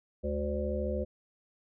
harmonic tone with a mistuned harmonic, 73.42 Hz, D2, in tune, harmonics 1 / 3 / 5 / 7 / 8, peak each -34 / -37 / -38 / -35 / -38 dBFS, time 0.23-1.05 s, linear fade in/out 20 ms, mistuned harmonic 3, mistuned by -75 cents, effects none

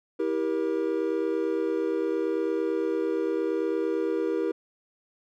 triangle tone cluster, 324.6 / 393.4 / 474.2 Hz, E4 / G4 / A#4, -27 / +6 / +30 cents, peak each -27 dBFS, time 0.19-4.52 s, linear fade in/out 10 ms, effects none

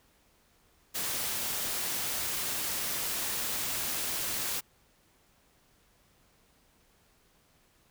white noise, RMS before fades -33 dBFS, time 0.94-4.61 s, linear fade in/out 20 ms, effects pink hiss -66 dBFS RMS until 7.9 s

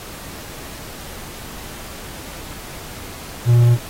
triangle tone, 119.6 Hz, A#2, 45 cents sharp, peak -7 dBFS, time 3.45-3.78 s, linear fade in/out 50 ms, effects pink hiss -35 dBFS RMS until 3.89 s + AAC 48 kbps

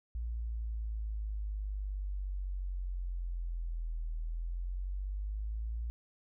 sine exponential two-way sweep, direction down then up, 58 to 40.08 to 58 Hz, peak -34 dBFS, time 0.15-5.9 s, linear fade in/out 0 ms, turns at 4.18 s, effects none

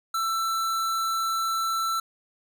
square tone, 1334 Hz, E6, 20 cents sharp, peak -25 dBFS, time 0.14-2 s, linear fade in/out 5 ms, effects none

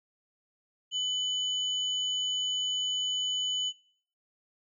sine tone pair together, 3000 / 6735 Hz, F#7 / G#8, +23 / +23 cents, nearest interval octave + major second, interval 1400 cents, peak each -28 / -39 dBFS, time 0.91-3.73 s, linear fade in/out 50 ms, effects noise-tail reverb RT60 0.6 s tail -25 dB re dry

